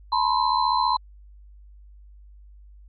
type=tone cluster; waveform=sine; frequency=870 / 977 / 1052 / 4077 Hz; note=A5 / B5 / C6 / C8; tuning=-20 / -19 / +9 / -46 cents; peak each=-26 / -22 / -24 / -30 dBFS; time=0.12-0.97 s; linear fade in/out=5 ms; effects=added 50 Hz sine -45 dBFS peak until 2.88 s